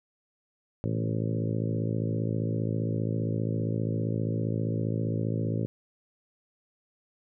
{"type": "harmonic tone with a mistuned harmonic", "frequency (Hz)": 55.1, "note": "A1", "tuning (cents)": 3, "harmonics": [2, 3, 4, 5, 6, 7, 8, 9, 10], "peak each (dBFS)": [-29, -33, -35, -37, -39, -40, -41, -42, -43], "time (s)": [0.84, 5.66], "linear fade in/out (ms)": 0, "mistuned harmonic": 2, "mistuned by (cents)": 42, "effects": []}